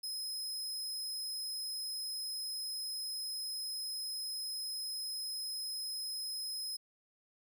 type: tone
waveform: sawtooth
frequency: 5110 Hz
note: D#8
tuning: 45 cents sharp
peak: -35 dBFS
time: 0.03-6.77 s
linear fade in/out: 10 ms
effects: none